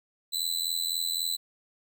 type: tone with amplitude modulation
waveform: sawtooth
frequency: 4000 Hz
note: B7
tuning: 21 cents sharp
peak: -21 dBFS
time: 0.32-1.37 s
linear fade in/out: 20 ms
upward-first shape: sine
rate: 83.8 Hz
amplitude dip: 85%
effects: none